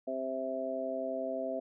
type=harmonic tone; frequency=131.5 Hz; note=C3; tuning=9 cents sharp; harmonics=2 / 3 / 4 / 5; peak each=-40 / -43 / -39 / -35 dBFS; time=0.07-1.6 s; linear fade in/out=10 ms; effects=none